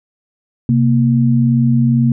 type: tone pair together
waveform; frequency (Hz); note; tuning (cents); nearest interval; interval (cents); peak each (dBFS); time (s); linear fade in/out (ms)
sine; 130.73 / 233.1; C3 / A#3; -1 / 0; minor seventh; 1001; -12; 0.69-2.12; 2
effects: none